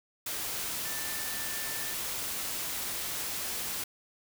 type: tone in noise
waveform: sine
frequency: 1775 Hz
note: A6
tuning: 15 cents sharp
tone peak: -43 dBFS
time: 0.85-1.94 s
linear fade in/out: 5 ms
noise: white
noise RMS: -35 dBFS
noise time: 0.26-3.84 s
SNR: -11 dB
effects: none